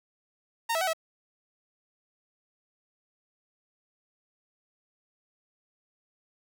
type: tone with pitch steps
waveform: sawtooth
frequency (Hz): 921 / 653 / 753 / 648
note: A#5 / E5 / F#5 / E5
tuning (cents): -21 / -17 / +30 / -30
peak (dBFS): -22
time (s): 0.69-0.934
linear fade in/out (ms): 10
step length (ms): 61
effects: none